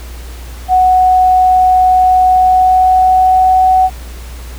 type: tone with pitch glide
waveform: sine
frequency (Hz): 740 to 748.2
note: F#5 to F#5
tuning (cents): 0 to +19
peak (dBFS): -5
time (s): 0.68-3.9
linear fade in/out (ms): 50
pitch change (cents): +19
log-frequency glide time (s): 2.23-3.77
effects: added 60 Hz sine -25 dBFS peak until 4.58 s + pink hiss -35 dBFS RMS until 4.58 s